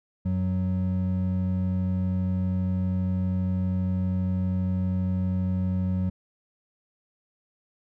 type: tone pair together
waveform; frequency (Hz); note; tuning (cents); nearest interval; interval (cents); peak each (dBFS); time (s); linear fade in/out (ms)
triangle; 92.5 / 185; F#2 / F#3; 0 / 0; octave; 1200; -24; 0.25-6.1; 10
effects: none